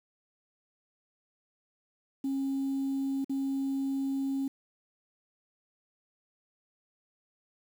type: tone with dropouts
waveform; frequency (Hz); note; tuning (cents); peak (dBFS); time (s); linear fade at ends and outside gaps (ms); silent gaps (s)
sine; 271.6; C#4; -35; -27; 2.24-4.48; 5; 3.245-3.295
effects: tanh soft clip ceiling -25 dBFS + 9-bit